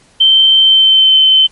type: tone with pitch glide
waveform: sine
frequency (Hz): 3113 to 3074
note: G7 to G7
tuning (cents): -13 to -35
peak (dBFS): -4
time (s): 0.2-1.47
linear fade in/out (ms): 10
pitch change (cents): -22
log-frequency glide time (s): 0.59-1.19
effects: pink hiss -48 dBFS RMS until 1.51 s + MP3 48 kbps